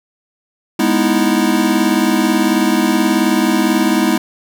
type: chord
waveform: square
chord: E major seventh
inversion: first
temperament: equal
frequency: 207.7 / 246.9 / 311.1 / 329.6 Hz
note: G#3 / B3 / D#4 / E4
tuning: 0 / 0 / 0 / 0 cents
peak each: -18 dBFS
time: 0.79-4.18 s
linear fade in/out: 5 ms
effects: none